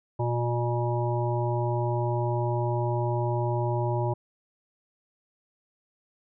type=harmonic tone; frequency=120 Hz; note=B2; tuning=49 cents flat; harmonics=1 / 3 / 5 / 7 / 8; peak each=-26 / -31 / -33 / -34 / -35 dBFS; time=0.19-4.14 s; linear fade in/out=10 ms; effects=none